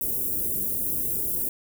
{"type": "band-stop noise", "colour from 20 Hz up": "white", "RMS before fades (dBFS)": -27, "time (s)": [0.01, 1.49], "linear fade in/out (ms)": 2, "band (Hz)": [440, 11000], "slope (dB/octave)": 24, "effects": []}